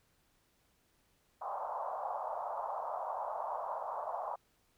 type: band-pass noise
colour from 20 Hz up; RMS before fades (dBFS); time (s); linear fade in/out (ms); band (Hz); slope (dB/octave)
pink; -39; 1.41-4.36; 10; 610 to 1100; 48
effects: pink hiss -73 dBFS RMS until 4.77 s